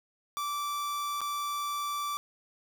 45% pulse tone with dropouts, 1165 Hz, D6, 14 cents flat, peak -31 dBFS, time 0.37-2.17 s, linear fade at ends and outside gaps 0 ms, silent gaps 1.207-1.215 s, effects none

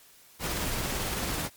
pink noise with tremolo, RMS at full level -30 dBFS, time 0.39-1.5 s, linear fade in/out 50 ms, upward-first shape triangle, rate 18 Hz, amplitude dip 25%, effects white hiss -56 dBFS RMS until 1.56 s + MP3 96 kbps

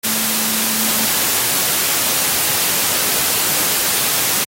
sine tone in noise, 220 Hz, A3, in tune, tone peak -25 dBFS, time 0.04-1.07 s, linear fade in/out 20 ms, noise white, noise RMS -17 dBFS, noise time 0.03-4.45 s, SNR -11 dB, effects high-pass 100 Hz 12 dB/octave + AAC 48 kbps

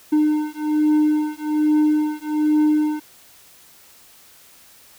triangle beating tone pair, 303 / 304.2 Hz, D#4 / D#4, -46 / -39 cents, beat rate 1.2 Hz, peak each -17 dBFS, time 0.12-3 s, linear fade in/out 10 ms, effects white hiss -49 dBFS RMS until 4.98 s

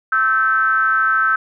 triangle ring-modulated tone, 116.54 Hz, A#2, in tune, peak -8 dBFS, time 0.12-1.36 s, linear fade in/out 5 ms, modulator 1430 Hz, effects none

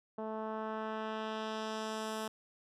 10% pulse tone with low-pass filter sweep, 218.5 Hz, A3, 12 cents flat, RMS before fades -39 dBFS, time 0.18-2.28 s, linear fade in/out 5 ms, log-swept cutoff 750 to 12000 Hz, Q 1, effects none

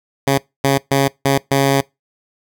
10% pulse tone bursts at uneven times, 137.6 Hz, C#3, 12 cents flat, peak -4 dBFS, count 5, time 0.27-0.38 / 0.64-0.78 / 0.91-1.08 / 1.25-1.38 / 1.51-1.81 s, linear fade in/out 5 ms, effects noise-tail reverb RT60 0.2 s tail -23 dB re dry

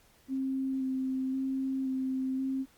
sine tone with vibrato, 264 Hz, C4, 16 cents sharp, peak -29 dBFS, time 0.28-2.66 s, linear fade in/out 50 ms, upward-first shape square, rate 0.95 Hz, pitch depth 13 cents each way, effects pink hiss -63 dBFS RMS until 2.77 s + Opus 48 kbps

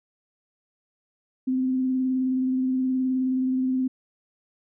sine tone with vibrato, 258.6 Hz, C4, 20 cents flat, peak -21 dBFS, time 1.47-3.88 s, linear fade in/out 10 ms, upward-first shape sine, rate 19 Hz, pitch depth 19 cents each way, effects none

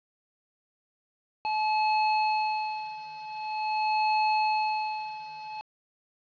square tone with tremolo, 860 Hz, A5, 40 cents flat, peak -23 dBFS, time 1.45-5.61 s, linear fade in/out 0 ms, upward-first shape sine, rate 0.45 Hz, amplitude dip 85%, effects resampled to 11025 Hz + 9-bit

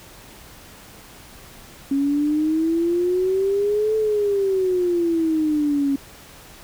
sine exponential two-way sweep, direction up then down, 273.7 to 438.2 to 273.7 Hz, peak -17 dBFS, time 1.91-5.96 s, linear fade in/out 5 ms, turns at 3.96 s, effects pink hiss -44 dBFS RMS until 6.63 s

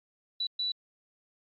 sine tone bursts at uneven times, 3951 Hz, B7, in tune, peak -28 dBFS, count 2, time 0.4-0.47 / 0.59-0.72 s, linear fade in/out 5 ms, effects MP3 32 kbps

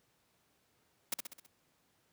white noise with echo, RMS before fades -33 dBFS, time 1.12-1.14 s, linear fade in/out 5 ms, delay 65 ms, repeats 5, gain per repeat -5 dB, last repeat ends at 1.465 s, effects pink hiss -73 dBFS RMS until 2.12 s + high-pass 100 Hz 12 dB/octave

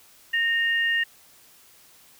sine tone pair together, 1847.1 / 2811 Hz, A#6 / F7, -16 / +11 cents, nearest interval perfect fifth, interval 727 cents, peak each -21 / -28 dBFS, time 0.33-1.04 s, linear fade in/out 10 ms, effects white hiss -54 dBFS RMS until 2.19 s

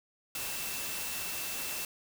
sine tone in noise, 2671 Hz, E7, 22 cents sharp, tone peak -44 dBFS, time 0.35-1.85 s, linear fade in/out 2 ms, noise white, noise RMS -37 dBFS, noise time 0.35-1.85 s, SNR -10 dB, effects none

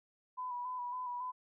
sine tone with vibrato, 991 Hz, B5, 6 cents sharp, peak -37 dBFS, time 0.37-1.32 s, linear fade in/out 20 ms, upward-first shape square, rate 3.6 Hz, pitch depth 27 cents each way, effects none

